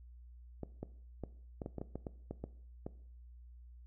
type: clicks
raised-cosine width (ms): 2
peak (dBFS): -27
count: 12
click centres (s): 0.633 / 0.83 / 1.237 / 1.618 / 1.661 / 1.783 / 1.815 / 1.956 / 2.068 / 2.31 / 2.44 / 2.865
effects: noise-tail reverb RT60 0.6 s tail -18 dB re dry + added 60 Hz sine -52 dBFS peak until 3.86 s

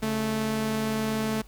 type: tone pair together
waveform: sawtooth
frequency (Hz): 137.8 / 218.7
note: C#3 / A3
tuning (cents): -10 / -10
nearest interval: minor sixth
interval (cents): 800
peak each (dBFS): -31 / -22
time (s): 0.02-1.42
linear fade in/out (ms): 10
effects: added 50 Hz sine -46 dBFS peak until 1.47 s + pink hiss -57 dBFS RMS until 1.47 s

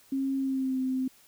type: tone with pitch glide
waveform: sine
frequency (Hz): 270.1 to 259.8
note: C#4 to C4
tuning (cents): -45 to -12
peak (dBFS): -26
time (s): 0.12-1.08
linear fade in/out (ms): 5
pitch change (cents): -67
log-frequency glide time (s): 0.37-0.79
effects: white hiss -59 dBFS RMS until 1.27 s

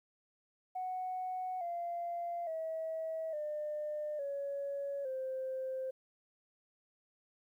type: tone with pitch steps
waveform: sine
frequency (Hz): 740 / 690.4 / 644.2 / 601.1 / 560.8 / 523.3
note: F#5 / F5 / E5 / D5 / C#5 / C5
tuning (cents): 0 / -20 / -40 / +40 / +20 / 0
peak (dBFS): -35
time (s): 0.75-5.91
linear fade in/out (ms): 10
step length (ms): 860
effects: tanh soft clip ceiling -31 dBFS + 12-bit

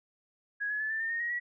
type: tone with pitch steps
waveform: sine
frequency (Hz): 1661.2 / 1697.1 / 1733.7 / 1771.2 / 1809.5 / 1848.5 / 1888.5 / 1929.3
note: G#6 / G#6 / A6 / A6 / A6 / A#6 / A#6 / B6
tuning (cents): 0 / +37 / -26 / +11 / +48 / -15 / +22 / -41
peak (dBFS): -30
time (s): 0.6-1.4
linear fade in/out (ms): 20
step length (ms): 100
effects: none

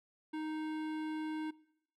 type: tone with hard clipping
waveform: sine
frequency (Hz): 311.1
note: D#4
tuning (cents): 0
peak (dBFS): -39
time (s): 0.33-1.51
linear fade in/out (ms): 10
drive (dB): 16
effects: noise-tail reverb RT60 0.8 s tail -22 dB re dry

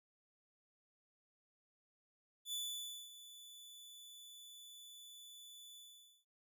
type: tone with ADSR envelope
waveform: sawtooth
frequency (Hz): 3475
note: A7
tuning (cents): -22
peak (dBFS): -36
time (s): 2.45-6.25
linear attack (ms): 79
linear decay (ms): 560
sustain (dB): -15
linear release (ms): 490
effects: none

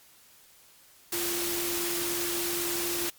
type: tone in noise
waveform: sine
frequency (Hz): 346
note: F4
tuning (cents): -16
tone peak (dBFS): -33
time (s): 1.13-3.09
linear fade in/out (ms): 5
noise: white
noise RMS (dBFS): -31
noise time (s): 1.12-3.1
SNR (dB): -5
effects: white hiss -57 dBFS RMS until 3.18 s + MP3 96 kbps

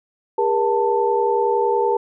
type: tone cluster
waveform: sine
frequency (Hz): 405 / 475.7 / 887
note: G#4 / A#4 / A5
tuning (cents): -43 / +35 / +14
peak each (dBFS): -20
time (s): 0.38-1.97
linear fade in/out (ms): 5
effects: none

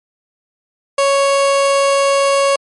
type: tone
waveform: 30% pulse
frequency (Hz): 554.4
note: C#5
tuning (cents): 0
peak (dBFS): -8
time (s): 0.98-2.56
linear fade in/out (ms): 5
effects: MP3 48 kbps

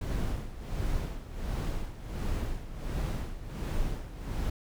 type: noise with tremolo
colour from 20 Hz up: brown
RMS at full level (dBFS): -30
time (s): 0.01-4.5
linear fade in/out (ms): 5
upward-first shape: sine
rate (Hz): 1.4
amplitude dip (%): 75
effects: none

